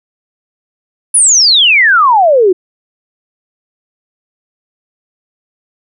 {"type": "exponential sweep", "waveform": "sine", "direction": "down", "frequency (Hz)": [10470, 349.2], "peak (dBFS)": -4, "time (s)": [1.14, 2.53], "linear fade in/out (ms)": 10, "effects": []}